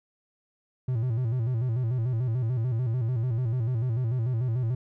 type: tone with vibrato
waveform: triangle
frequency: 120 Hz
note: B2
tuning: 49 cents flat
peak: -22 dBFS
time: 0.88-4.75 s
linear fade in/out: 5 ms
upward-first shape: square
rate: 6.8 Hz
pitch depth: 110 cents each way
effects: none